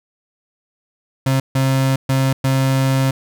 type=tone bursts at uneven times; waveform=35% pulse; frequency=133.6 Hz; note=C3; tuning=36 cents sharp; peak=-12 dBFS; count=4; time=1.26-1.4 / 1.55-1.96 / 2.09-2.33 / 2.44-3.11 s; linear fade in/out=5 ms; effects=none